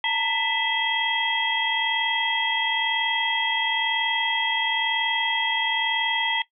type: tone cluster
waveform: sine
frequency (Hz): 890 / 931 / 1986 / 2621 / 3250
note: A5 / A#5 / B6 / E7 / G#7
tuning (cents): +20 / -2 / +9 / -11 / -38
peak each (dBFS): -29 / -31 / -26 / -33 / -25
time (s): 0.04-6.42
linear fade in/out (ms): 2
effects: noise-tail reverb RT60 0.1 s tail -17 dB re dry